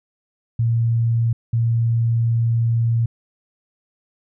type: tone pair in turn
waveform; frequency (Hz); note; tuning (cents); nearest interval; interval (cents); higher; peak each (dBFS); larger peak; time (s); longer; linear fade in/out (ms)
sine; 115.8 / 115.8; A#2 / A#2; -11 / -11; unison; 0; neither; -15; neither; 0.59-1.33 / 1.53-3.06; second; 5
effects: none